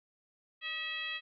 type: tone with frequency modulation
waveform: sine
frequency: 2600 Hz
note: E7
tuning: 24 cents flat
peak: -35 dBFS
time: 0.61-1.21 s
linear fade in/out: 50 ms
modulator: 671 Hz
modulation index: 1.4
effects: none